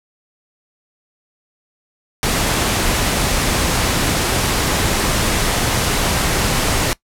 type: noise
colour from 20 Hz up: pink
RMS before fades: -17 dBFS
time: 2.23-6.93 s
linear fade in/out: 0 ms
effects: noise-tail reverb RT60 0.1 s tail -21 dB re dry + low-pass 12000 Hz 12 dB/octave